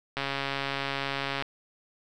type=click train; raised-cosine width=0.3 ms; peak=-14 dBFS; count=174; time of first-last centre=0.17-1.424 s; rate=138 Hz; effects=none